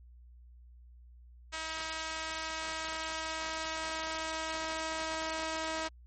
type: tone with high-pass filter sweep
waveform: sawtooth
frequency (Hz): 319.3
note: D#4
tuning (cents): +45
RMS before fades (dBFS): -37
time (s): 1.52-5.89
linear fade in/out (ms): 20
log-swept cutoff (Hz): 1300 to 650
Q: 0.77
effects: added 60 Hz sine -52 dBFS peak until 6.06 s + MP3 32 kbps